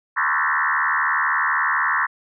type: tone with frequency modulation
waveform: sine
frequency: 1437 Hz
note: F6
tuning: 49 cents sharp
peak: -17 dBFS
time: 0.16-2.07 s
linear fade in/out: 20 ms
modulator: 76 Hz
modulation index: 6
effects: none